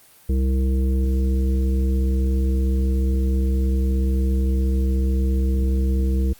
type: harmonic tone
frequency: 65.5 Hz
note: C2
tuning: 2 cents sharp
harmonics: 1 / 3 / 5 / 7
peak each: -17 / -27 / -31 / -34 dBFS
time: 0.29-6.33 s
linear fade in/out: 5 ms
effects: white hiss -51 dBFS RMS until 6.39 s + Opus 32 kbps